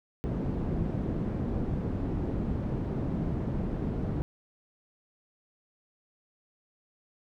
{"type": "low-pass noise", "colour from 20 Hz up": "white", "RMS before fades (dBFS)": -31, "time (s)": [0.24, 4.22], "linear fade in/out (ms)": 0, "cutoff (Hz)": 230, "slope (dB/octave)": 12, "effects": []}